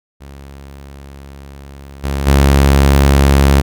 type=tone with level steps; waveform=sawtooth; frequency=69.3 Hz; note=C#2; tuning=in tune; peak=-28 / -12 / -3 dBFS; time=0.2-3.62 s; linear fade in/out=20 ms; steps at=2.03 / 2.26 s; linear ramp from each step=20 ms; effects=none